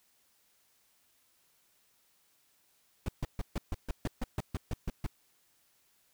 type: noise bursts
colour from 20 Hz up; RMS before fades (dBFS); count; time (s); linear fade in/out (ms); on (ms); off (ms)
brown; -32; 13; 3.06-5.065; 2; 25; 140
effects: white hiss -70 dBFS RMS until 6.13 s